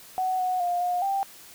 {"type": "tone with pitch steps", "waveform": "sine", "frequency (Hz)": [746, 736, 706, 715, 786], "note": ["F#5", "F#5", "F5", "F5", "G5"], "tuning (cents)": [14, -9, 19, 41, 4], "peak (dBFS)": -23, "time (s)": [0.18, 1.23], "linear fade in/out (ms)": 0, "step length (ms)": 210, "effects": ["white hiss -48 dBFS RMS until 1.54 s"]}